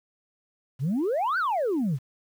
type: exponential two-way sweep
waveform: sine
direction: up then down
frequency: 118.9 to 1568 to 118.9 Hz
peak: -21 dBFS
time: 0.79-1.99 s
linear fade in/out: 50 ms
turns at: 1.38 s
effects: tanh soft clip ceiling -21 dBFS + 9-bit